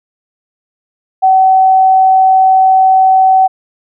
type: tone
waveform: sine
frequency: 759 Hz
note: F#5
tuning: 44 cents sharp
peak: -4 dBFS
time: 1.22-3.48 s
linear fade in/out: 20 ms
effects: none